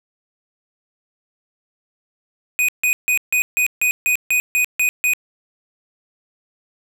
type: tone bursts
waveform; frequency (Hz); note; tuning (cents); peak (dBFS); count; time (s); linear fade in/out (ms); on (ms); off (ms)
square; 2489; D#7; 0; -15; 11; 2.59-5.135; 0; 95; 150
effects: none